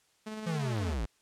sawtooth tone with tremolo, 216.2 Hz, A3, 30 cents flat, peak -33 dBFS, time 0.26-0.94 s, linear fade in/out 10 ms, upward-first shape square, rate 18 Hz, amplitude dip 25%
square linear sweep, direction down, 174.61 to 46.58 Hz, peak -31 dBFS, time 0.46-1.06 s, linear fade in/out 10 ms
effects white hiss -69 dBFS RMS until 1.21 s + low-pass 9000 Hz 12 dB/octave

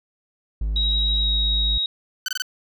triangle tone, 52.5 Hz, G#1, 19 cents sharp, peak -19 dBFS, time 0.61-1.78 s, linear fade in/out 5 ms
sine tone with pitch glide, 3822 to 3796 Hz, A#7 to A#7, +43 to +31 cents, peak -20 dBFS, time 0.76-1.86 s, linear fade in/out 2 ms, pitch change -12 cents, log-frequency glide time 1.2-1.28 s
15% pulse tone bursts, 1513 Hz, F#6, 38 cents sharp, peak -16 dBFS, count 4, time 2.26-2.421 s, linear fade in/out 2 ms, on 23 ms, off 23 ms
effects none

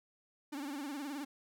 45% pulse tone with vibrato, 284.2 Hz, C#4, 43 cents sharp, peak -39 dBFS, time 0.52-1.25 s, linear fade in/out 10 ms, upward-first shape sine, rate 19 Hz, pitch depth 110 cents each way, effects none

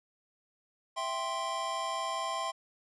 square chord, C major, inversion first, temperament equal, 659.3 / 784 / 1046.5 Hz, E5 / G5 / C6, 0 / 0 / 0 cents, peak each -39 / -40 / -35 dBFS, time 0.96-2.52 s, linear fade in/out 20 ms, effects resampled to 22050 Hz

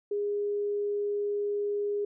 sine tone, 410.2 Hz, G#4, 21 cents flat, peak -27 dBFS, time 0.11-2.05 s, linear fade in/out 5 ms, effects none

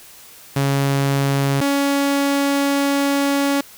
sawtooth tone pair in turn, 138.59 / 280.4 Hz, C#3 / C#4, 0 / +20 cents, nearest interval octave, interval 1220 cents, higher second, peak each -12 dBFS, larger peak neither, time 0.56-1.61 / 1.61-3.61 s, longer second, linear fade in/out 5 ms, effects white hiss -43 dBFS RMS until 3.77 s

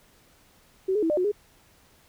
sine tone with pitch steps, 379.6 / 423.2 / 326.3 / 599 / 363.6 / 413.7 Hz, F#4 / G#4 / E4 / D5 / F#4 / G#4, +44 / +33 / -18 / +34 / -30 / -7 cents, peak -21 dBFS, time 0.88-1.318 s, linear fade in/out 10 ms, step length 73 ms, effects pink hiss -59 dBFS RMS until 2.08 s

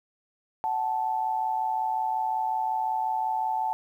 sine tone pair together, 750 / 875.5 Hz, F#5 / A5, +23 / -9 cents, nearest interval minor third, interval 268 cents, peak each -30 / -26 dBFS, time 0.64-3.73 s, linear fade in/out 0 ms, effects 10-bit

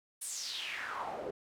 pink noise with band-pass filter sweep, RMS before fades -40 dBFS, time 0.21-1.31 s, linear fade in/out 10 ms, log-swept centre 10000 to 420 Hz, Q 4.3, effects none

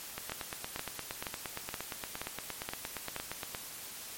two click trains, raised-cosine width 0.3 ms, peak -20 / -19 dBFS, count 30 / 7, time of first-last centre 0.18-3.548 / 0.32-3.164 s, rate 8.61 / 2.11 Hz, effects white hiss -45 dBFS RMS until 4.17 s + MP3 64 kbps

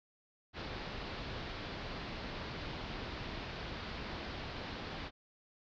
pink low-pass noise, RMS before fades -43 dBFS, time 0.53-5.11 s, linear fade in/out 50 ms, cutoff 4800 Hz, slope 48 dB/octave, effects none

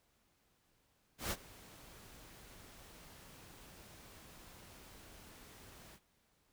pink noise with ADSR envelope, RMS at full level -36 dBFS, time 1.18-6 s, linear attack 130 ms, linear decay 49 ms, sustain -21 dB, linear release 60 ms, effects pink hiss -75 dBFS RMS until 6.52 s

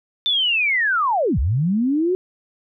sine linear two-way sweep, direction down then up, 3580 to 56 to 378.6 Hz, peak -16 dBFS, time 0.26-2.15 s, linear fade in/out 0 ms, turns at 1.39 s, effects none

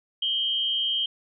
sine tone pair together, 2960 / 3180 Hz, F#7 / G7, 0 / +24 cents, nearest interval minor second, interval 124 cents, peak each -29 / -24 dBFS, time 0.22-1.06 s, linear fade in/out 5 ms, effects none

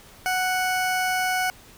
20% pulse tone, 740 Hz, F#5, in tune, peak -17 dBFS, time 0.26-1.5 s, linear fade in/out 0 ms, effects pink hiss -49 dBFS RMS until 1.77 s

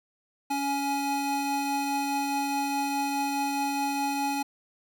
square tone pair together, 280.5 / 836.7 Hz, C#4 / G#5, +21 / +13 cents, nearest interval octave + perfect fifth, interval 1892 cents, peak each -31 / -29 dBFS, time 0.5-4.43 s, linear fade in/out 10 ms, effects none

